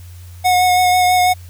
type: tone with vibrato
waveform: square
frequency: 728 Hz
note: F#5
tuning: 28 cents flat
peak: -11 dBFS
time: 0.44-1.34 s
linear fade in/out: 20 ms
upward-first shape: sine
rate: 6.1 Hz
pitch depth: 15 cents each way
effects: added 88 Hz sine -33 dBFS peak until 1.49 s + white hiss -47 dBFS RMS until 1.49 s